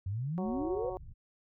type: exponential sweep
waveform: sine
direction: up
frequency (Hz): 89.9 to 537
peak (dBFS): -32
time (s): 0.06-0.9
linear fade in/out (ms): 5
type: harmonic tone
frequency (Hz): 185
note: F#3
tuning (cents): 0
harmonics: 2 / 3 / 4 / 5 / 6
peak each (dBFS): -39 / -42 / -42 / -48 / -50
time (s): 0.38-0.97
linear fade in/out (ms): 0
type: low-pass noise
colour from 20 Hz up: pink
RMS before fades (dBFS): -48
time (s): 0.43-1.14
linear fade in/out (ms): 20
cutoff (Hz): 130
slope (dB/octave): 24
effects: none